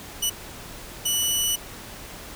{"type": "tone bursts at uneven times", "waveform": "15% pulse", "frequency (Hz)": 2960, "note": "F#7", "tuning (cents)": 0, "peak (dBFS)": -14, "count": 2, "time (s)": [[0.22, 0.3], [1.05, 1.56]], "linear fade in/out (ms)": 10, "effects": ["pink hiss -40 dBFS RMS until 2.35 s"]}